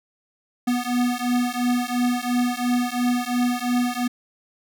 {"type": "beating tone pair", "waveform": "square", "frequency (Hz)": [244, 246.9], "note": ["B3", "B3"], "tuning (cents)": [-21, 0], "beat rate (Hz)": 2.9, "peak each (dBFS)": -24, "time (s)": [0.67, 4.08], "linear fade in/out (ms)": 10, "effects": []}